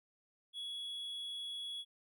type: tone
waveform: triangle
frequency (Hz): 3363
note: G#7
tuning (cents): +21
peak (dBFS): -39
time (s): 0.53-1.85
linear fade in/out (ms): 50
effects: none